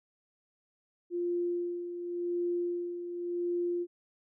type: tone with tremolo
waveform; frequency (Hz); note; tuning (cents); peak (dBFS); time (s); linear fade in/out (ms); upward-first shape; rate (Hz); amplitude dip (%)
sine; 349.4; F4; +1; -28; 1.1-3.87; 50; sine; 0.9; 60
effects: none